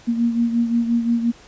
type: beating tone pair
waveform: sine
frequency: 233.2 / 238.9 Hz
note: A#3 / A#3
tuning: +1 / +43 cents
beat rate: 5.7 Hz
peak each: -17 / -24 dBFS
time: 0.07-1.32 s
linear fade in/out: 20 ms
effects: pink hiss -47 dBFS RMS until 1.47 s + resampled to 16000 Hz